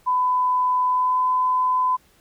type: tone with pitch glide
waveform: sine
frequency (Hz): 1003 to 1011.7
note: B5 to B5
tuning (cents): +26 to +41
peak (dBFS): -17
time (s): 0.06-1.97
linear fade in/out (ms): 20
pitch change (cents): +15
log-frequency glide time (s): 0.87-1.22
effects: pink hiss -58 dBFS RMS until 2.2 s